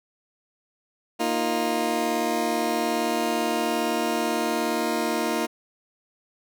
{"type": "chord", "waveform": "20% pulse", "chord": "Bb suspended fourth", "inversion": "none", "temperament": "just", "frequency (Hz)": [233.1, 310.8, 349.6], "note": ["Bb3", "Eb4", "F4"], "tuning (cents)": [0, -2, 2], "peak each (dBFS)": -23, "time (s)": [1.19, 5.47], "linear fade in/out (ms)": 20, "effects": []}